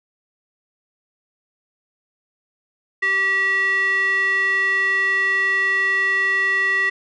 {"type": "tone with band-pass filter", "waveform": "square", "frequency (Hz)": 387.3, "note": "G4", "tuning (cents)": -21, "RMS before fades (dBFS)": -19, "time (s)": [3.02, 6.9], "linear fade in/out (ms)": 10, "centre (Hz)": 2000, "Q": 7.6, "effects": []}